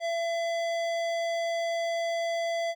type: tone with hard clipping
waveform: sine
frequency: 673 Hz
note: E5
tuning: 36 cents sharp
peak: -29 dBFS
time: 0-2.75 s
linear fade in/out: 50 ms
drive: 15 dB
effects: none